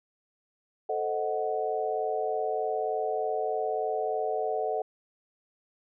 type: chord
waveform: sine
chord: A diminished seventh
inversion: none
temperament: equal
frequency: 440 / 523.3 / 622.3 / 740 Hz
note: A4 / C5 / Eb5 / Gb5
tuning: 0 / 0 / 0 / 0 cents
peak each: -31 / -37 / -33 / -31 dBFS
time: 0.89-4.82 s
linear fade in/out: 5 ms
effects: none